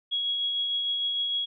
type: tone with tremolo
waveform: sine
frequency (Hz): 3322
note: G#7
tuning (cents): 0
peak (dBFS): -24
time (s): 0.11-1.46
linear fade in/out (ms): 20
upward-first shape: triangle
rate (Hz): 6.6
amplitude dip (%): 30
effects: none